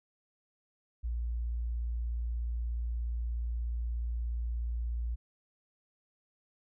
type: tone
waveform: sine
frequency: 58.4 Hz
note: A#1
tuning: 4 cents sharp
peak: -31 dBFS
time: 1.03-5.16 s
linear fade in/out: 20 ms
effects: none